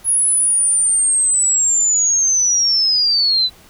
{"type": "linear sweep", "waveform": "sine", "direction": "down", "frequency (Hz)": [10548, 3945], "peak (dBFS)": -12, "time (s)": [0.04, 3.5], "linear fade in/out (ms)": 50, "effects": ["pink hiss -46 dBFS RMS until 3.69 s"]}